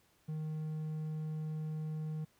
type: tone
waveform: triangle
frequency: 155.56 Hz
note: D#3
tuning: in tune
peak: -34 dBFS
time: 0.28-2.25 s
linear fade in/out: 10 ms
effects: pink hiss -70 dBFS RMS until 2.39 s + high-pass 60 Hz 12 dB/octave